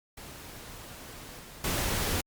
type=noise with level steps; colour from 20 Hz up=pink; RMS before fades=-45 / -47 / -30 dBFS; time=0.17-2.21 s; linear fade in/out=5 ms; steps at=1.39 / 1.64 s; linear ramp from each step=2 ms; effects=Opus 48 kbps